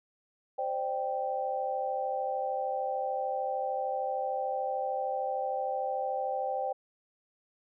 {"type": "chord", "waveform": "sine", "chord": "C suspended second", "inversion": "none", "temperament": "equal with one note detuned", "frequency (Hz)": [523.3, 596.6, 784], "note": ["C5", "D5", "G5"], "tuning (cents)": [0, 27, 0], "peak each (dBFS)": [-34, -37, -32], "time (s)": [0.58, 6.73], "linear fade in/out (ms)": 10, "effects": []}